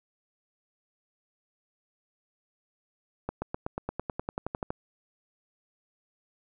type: accelerating click train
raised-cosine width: 1 ms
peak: -17 dBFS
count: 15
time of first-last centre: 3.29-4.705 s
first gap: 130 ms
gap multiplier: 0.96
effects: none